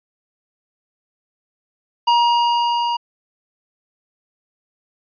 square tone with level ramp, 948 Hz, A#5, 29 cents sharp, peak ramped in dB -12 to -19 dBFS, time 2.07-2.97 s, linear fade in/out 10 ms, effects resampled to 11025 Hz

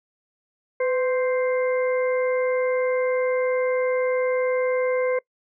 harmonic tone with a mistuned harmonic, 523.3 Hz, C5, in tune, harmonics 1 / 2 / 3 / 4, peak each -20 / -33 / -37 / -32 dBFS, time 0.8-5.19 s, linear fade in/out 5 ms, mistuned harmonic 1, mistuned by -59 cents, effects noise-tail reverb RT60 0.1 s tail -23 dB re dry

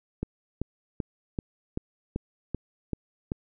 click train, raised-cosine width 3 ms, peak -16 dBFS, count 9, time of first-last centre 0.23-3.319 s, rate 2.59 Hz, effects none

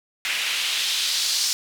white noise with band-pass filter sweep, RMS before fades -24 dBFS, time 0.25-1.53 s, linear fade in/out 0 ms, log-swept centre 2400 to 5100 Hz, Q 1.9, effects none

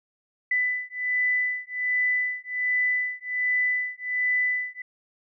sine beating tone pair, 1994 / 1995.3 Hz, B6 / B6, +16 / +17 cents, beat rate 1.3 Hz, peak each -26 dBFS, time 0.51-4.82 s, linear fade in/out 5 ms, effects none

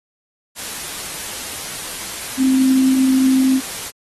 sine tone in noise, 262.5 Hz, C4, 6 cents sharp, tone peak -11 dBFS, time 2.37-3.61 s, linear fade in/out 50 ms, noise white, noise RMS -28 dBFS, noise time 0.55-3.92 s, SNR +14 dB, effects AAC 32 kbps

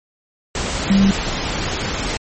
sine tone in noise, 196 Hz, G3, in tune, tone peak -10 dBFS, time 0.9-1.11 s, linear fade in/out 2 ms, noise pink, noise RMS -22 dBFS, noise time 0.55-2.17 s, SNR +9 dB, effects MP3 32 kbps

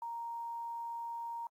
sine tone with quantisation, 932.3 Hz, A#5, in tune, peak -38 dBFS, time 0.02-1.47 s, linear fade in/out 2 ms, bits 11, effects AAC 48 kbps

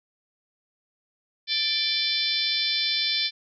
harmonic tone with a mistuned harmonic, 587.3 Hz, D5, in tune, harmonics 3 / 4 / 5 / 6 / 7 / 8 / 9, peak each -38 / -31 / -35 / -27 / -29 / -30 / -31 dBFS, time 1.47-3.31 s, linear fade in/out 50 ms, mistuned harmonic 5, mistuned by +75 cents, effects none

